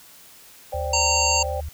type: chord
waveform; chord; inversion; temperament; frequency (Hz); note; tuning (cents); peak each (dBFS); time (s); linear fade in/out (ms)
sine; C suspended second; none; equal; 523.3 / 587.3 / 784; C5 / D5 / G5; 0 / 0 / 0; -30; 0.72-1.61; 10
type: tone with vibrato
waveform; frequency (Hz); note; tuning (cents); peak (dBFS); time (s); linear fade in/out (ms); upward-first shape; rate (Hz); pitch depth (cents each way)
sine; 76; D#2; -40; -28; 0.74-1.69; 5; sine; 5.3; 35
type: harmonic tone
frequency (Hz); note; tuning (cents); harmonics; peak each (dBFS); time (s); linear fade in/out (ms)
920; A#5; -23; 1 / 3 / 5 / 7 / 8; -24 / -25 / -24 / -26 / -24; 0.93-1.43; 5
effects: white hiss -48 dBFS RMS until 1.73 s